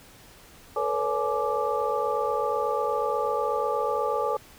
sine tone cluster, 439.9 / 488.1 / 562 / 848 / 1176 Hz, A4 / B4 / C#5 / G#5 / D6, 0 / -20 / +24 / +36 / +2 cents, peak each -30 dBFS, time 0.76-4.37 s, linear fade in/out 5 ms, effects pink hiss -51 dBFS RMS until 4.58 s

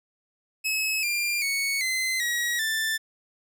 sawtooth tone with pitch steps, 2577 / 2391 / 2218 / 2057 / 1908.4 / 1770.3 Hz, E7 / D7 / C#7 / C7 / A#6 / A6, -40 / +30 / 0 / -30 / +40 / +10 cents, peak -21 dBFS, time 0.64-2.98 s, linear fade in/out 20 ms, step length 390 ms, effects none

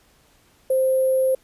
sine tone with sample-and-hold, 523.3 Hz, C5, in tune, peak -16 dBFS, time 0.7-1.35 s, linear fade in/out 5 ms, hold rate 11025 Hz, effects pink hiss -58 dBFS RMS until 1.43 s + resampled to 32000 Hz

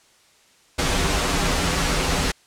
pink noise with comb filter, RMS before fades -21 dBFS, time 0.78-2.32 s, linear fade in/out 10 ms, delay 9.2 ms, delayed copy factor -0.7, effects white hiss -56 dBFS RMS until 2.46 s + low-pass 8000 Hz 12 dB/octave

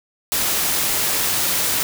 white noise, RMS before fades -20 dBFS, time 0.32-1.83 s, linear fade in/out 0 ms, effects none

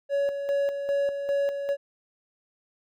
triangle tone with tremolo, 562 Hz, C#5, 24 cents sharp, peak -20 dBFS, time 0.09-1.77 s, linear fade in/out 50 ms, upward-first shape square, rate 2.5 Hz, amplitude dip 55%, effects none

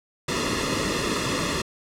pink noise with comb filter, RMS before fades -25 dBFS, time 0.28-1.62 s, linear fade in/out 5 ms, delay 1.3 ms, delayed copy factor -0.9, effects low-pass 7000 Hz 12 dB/octave

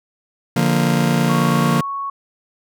40% pulse chord, Bb major, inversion first, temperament just, 145.68 / 174.81 / 233.1 Hz, D3 / F3 / Bb3, -14 / +2 / 0 cents, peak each -18 dBFS, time 0.56-1.81 s, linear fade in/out 5 ms
sine tone, 1108.7 Hz, C#6, in tune, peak -22 dBFS, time 1.29-2.1 s, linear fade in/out 5 ms
effects none

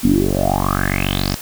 10% pulse tone with low-pass filter sweep, 47.3 Hz, F#1, 39 cents sharp, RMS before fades -17 dBFS, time 0.03-1.36 s, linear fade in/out 20 ms, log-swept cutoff 240 to 5800 Hz, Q 8.1, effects white hiss -32 dBFS RMS until 1.41 s

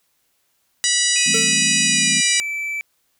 harmonic tone, 975 Hz, B5, 23 cents flat, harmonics 2 / 3 / 4 / 5 / 6 / 7 / 8 / 9, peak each -24 / -24 / -24 / -24 / -24 / -24 / -24 / -24 dBFS, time 0.84-2.4 s, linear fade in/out 0 ms
triangle tone with pitch glide, 2500 to 2319 Hz, D#7 to D7, +8 to -22 cents, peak -21 dBFS, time 1.16-2.81 s, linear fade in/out 0 ms, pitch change -130 cents, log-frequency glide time 1.82-2.42 s
sine chord, A minor seventh, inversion second, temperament just, 165 / 198 / 220 / 264 Hz, E3 / G3 / A3 / C4, +2 / +18 / 0 / +16 cents, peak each -31 dBFS, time 1.26-2.21 s, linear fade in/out 10 ms
square tone with exponential decay, 450.4 Hz, A4, 40 cents sharp, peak -21 dBFS, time 1.34-1.69 s, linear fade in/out 5 ms, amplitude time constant 74 ms
effects white hiss -66 dBFS RMS until 3.19 s

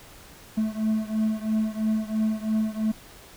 triangle beating tone pair, 216.7 / 219.7 Hz, A3 / A3, -26 / -2 cents, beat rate 3 Hz, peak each -23 / -25 dBFS, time 0.57-2.92 s, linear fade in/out 10 ms, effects pink hiss -48 dBFS RMS until 3.36 s

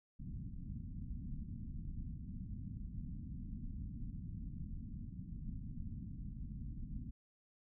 pink low-pass noise, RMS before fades -45 dBFS, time 0.19-7.11 s, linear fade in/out 10 ms, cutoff 250 Hz, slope 48 dB/octave, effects none

